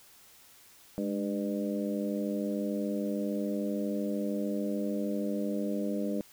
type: harmonic tone with a mistuned harmonic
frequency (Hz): 100.1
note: G2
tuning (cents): +37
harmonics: 2 / 3 / 4 / 5 / 6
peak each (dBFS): -32 / -35 / -41 / -38 / -39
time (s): 0.98-6.21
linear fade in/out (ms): 0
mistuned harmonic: 2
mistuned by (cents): +59
effects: white hiss -57 dBFS RMS until 6.32 s